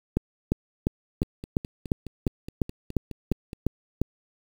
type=two click trains; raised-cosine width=3 ms; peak=-9 / -23 dBFS; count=12 / 12; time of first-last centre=0.17-4.016 / 1.23-3.531 s; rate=2.86 / 4.78 Hz; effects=7-bit